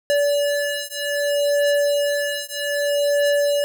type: beating tone pair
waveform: square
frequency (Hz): 576 / 576.63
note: D5 / D5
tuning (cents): -34 / -32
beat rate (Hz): 0.63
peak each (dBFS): -22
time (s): 0.1-3.64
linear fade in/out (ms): 0
effects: none